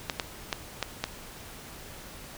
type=clicks; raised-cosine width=0.2 ms; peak=-10 dBFS; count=5; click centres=0.098 / 0.198 / 0.528 / 0.827 / 1.04 s; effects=pink hiss -45 dBFS RMS until 2.37 s